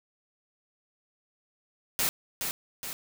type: noise with echo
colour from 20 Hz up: white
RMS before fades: -27 dBFS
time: 1.99-2.09 s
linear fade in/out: 0 ms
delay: 420 ms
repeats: 2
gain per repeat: -5 dB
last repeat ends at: 2.93 s
effects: none